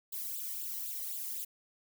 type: noise with flanger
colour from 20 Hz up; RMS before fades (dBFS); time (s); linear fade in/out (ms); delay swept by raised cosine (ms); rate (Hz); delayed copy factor
violet; -39; 0.12-1.45; 10; 0.25 to 1.02; 3.9; +0.85
effects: none